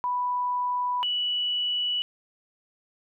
sine tone pair in turn, 987.8 / 2950 Hz, B5 / F#7, 0 / -6 cents, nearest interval octave + perfect fifth, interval 1894 cents, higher second, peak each -24 / -24 dBFS, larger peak neither, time 0.04-1.03 / 1.03-2.02 s, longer neither, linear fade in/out 0 ms, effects none

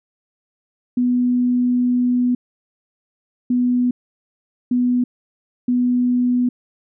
sine tone bursts at uneven times, 246.9 Hz, B3, in tune, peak -14 dBFS, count 4, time 0.97-2.35 / 3.5-3.91 / 4.71-5.04 / 5.68-6.49 s, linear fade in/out 5 ms, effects none

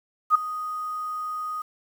sine tone with ADSR envelope, 1244.5 Hz, D#6, in tune, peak -11 dBFS, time 0.3-1.62 s, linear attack 49 ms, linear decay 8 ms, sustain -17 dB, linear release 6 ms, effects 8-bit

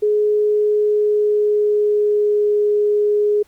sine tone with pitch glide, 420.4 to 416.5 Hz, G#4 to G#4, +21 to +5 cents, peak -13 dBFS, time 0.02-3.43 s, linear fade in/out 10 ms, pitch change -16 cents, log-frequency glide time 0.69-2.53 s, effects pink hiss -56 dBFS RMS until 3.47 s

